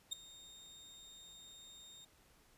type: tone with ADSR envelope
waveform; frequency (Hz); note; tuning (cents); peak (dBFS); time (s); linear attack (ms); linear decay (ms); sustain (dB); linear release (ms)
30% pulse; 3685; A#7; -21; -32; 0.11-2.05; 18; 5; -20; 6
effects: pink hiss -68 dBFS RMS until 2.57 s + resampled to 32000 Hz